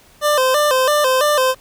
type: tone with vibrato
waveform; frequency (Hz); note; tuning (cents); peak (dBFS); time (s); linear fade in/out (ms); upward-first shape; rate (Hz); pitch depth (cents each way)
25% pulse; 554.4; C#5; 0; -9; 0.21-1.55; 50; square; 3; 120
effects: pink hiss -49 dBFS RMS until 1.6 s